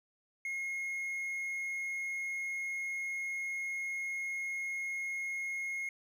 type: tone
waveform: triangle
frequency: 2155 Hz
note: C#7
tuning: 49 cents flat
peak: -33 dBFS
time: 0.45-5.89 s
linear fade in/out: 2 ms
effects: none